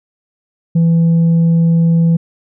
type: tone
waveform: sine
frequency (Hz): 166.4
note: E3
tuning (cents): +17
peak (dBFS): -5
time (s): 0.75-2.17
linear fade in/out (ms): 10
effects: tanh soft clip ceiling -7 dBFS

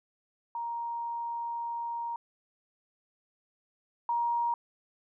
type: tone pair in turn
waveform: sine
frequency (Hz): 937 / 943.5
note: A#5 / A#5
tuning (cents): +9 / +21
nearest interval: unison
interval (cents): 12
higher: second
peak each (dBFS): -32 / -26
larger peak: second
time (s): 0.55-2.16 / 4.09-4.54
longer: first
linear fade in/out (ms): 2
effects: none

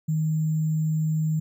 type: tone with sample-and-hold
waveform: sine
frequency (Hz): 156.6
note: D#3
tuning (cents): +11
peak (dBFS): -21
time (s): 0.08-1.4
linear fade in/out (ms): 10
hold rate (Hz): 7350
effects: none

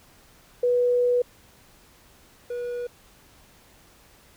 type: tone pair in turn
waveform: sine / triangle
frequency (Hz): 489.9 / 484.8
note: B4 / B4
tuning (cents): -14 / -32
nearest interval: unison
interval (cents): 18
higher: first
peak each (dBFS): -18 / -26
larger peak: first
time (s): 0.63-1.22 / 2.5-2.87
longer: first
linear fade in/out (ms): 5
effects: pink hiss -55 dBFS RMS until 4.36 s

